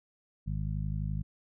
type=harmonic tone; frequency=51.8 Hz; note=G#1; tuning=4 cents flat; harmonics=1 / 2 / 3 / 4; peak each=-34 / -36 / -35 / -43 dBFS; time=0.46-1.23 s; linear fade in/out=20 ms; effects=none